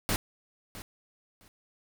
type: noise with echo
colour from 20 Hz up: pink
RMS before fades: -28 dBFS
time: 0.09-0.16 s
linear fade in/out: 0 ms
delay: 660 ms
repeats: 2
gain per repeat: -15 dB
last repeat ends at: 1.48 s
effects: none